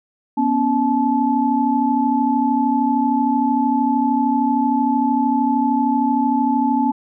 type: tone cluster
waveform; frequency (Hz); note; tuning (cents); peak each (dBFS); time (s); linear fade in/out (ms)
sine; 243.1 / 276.2 / 866; B3 / C#4 / A5; -27 / -6 / -28; -19; 0.37-6.92; 10
effects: none